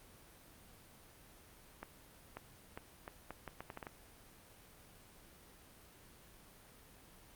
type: accelerating click train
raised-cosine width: 0.5 ms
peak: -29 dBFS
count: 11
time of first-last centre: 1.83-3.868 s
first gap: 540 ms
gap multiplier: 0.75
effects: pink hiss -60 dBFS RMS until 7.35 s + Opus 32 kbps